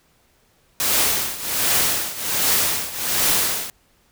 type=noise with tremolo; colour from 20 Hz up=white; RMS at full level=-17 dBFS; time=0.8-3.7 s; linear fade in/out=0 ms; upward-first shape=triangle; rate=1.3 Hz; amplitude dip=85%; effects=pink hiss -60 dBFS RMS until 4.11 s